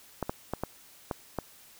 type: clicks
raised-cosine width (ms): 1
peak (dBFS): -16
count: 6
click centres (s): 0.227 / 0.295 / 0.536 / 0.636 / 1.112 / 1.387
effects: white hiss -55 dBFS RMS until 1.79 s